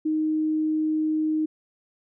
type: tone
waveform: sine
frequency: 311.1 Hz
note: D#4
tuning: in tune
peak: -21 dBFS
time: 0.05-1.46 s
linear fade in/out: 10 ms
effects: none